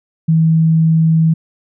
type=tone; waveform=sine; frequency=161.4 Hz; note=E3; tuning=36 cents flat; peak=-8 dBFS; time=0.28-1.34 s; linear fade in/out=10 ms; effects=none